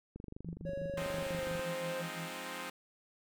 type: click train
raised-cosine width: 3 ms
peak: -32 dBFS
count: 36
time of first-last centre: 0.16-1.594 s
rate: 24.4 Hz
type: tone with tremolo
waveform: sine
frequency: 166.1 Hz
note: E3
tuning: 13 cents sharp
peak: -39 dBFS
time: 0.45-2.33 s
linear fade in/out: 10 ms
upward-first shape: sine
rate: 5.8 Hz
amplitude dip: 100%
type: tone with pitch glide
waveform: triangle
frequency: 555 to 523.9 Hz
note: C#5 to C5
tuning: +2 to +2 cents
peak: -35 dBFS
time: 0.65-2.03 s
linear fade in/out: 20 ms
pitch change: -100 cents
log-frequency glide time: 1.16-1.46 s
type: chord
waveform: 5% pulse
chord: F minor seventh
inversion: none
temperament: equal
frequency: 174.61 / 207.7 / 261.6 / 311.1 Hz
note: F3 / Ab3 / C4 / Eb4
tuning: 0 / 0 / 0 / 0 cents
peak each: -36 / -37 / -33 / -35 dBFS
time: 0.97-2.7 s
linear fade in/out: 5 ms
effects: none